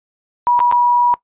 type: tone with dropouts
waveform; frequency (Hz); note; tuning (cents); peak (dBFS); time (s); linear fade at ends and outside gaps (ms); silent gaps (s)
sine; 968; B5; -35; -10; 0.47-1.14; 0; 0.592-0.602 / 0.714-0.724
effects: noise-tail reverb RT60 0.1 s tail -20 dB re dry + resampled to 8000 Hz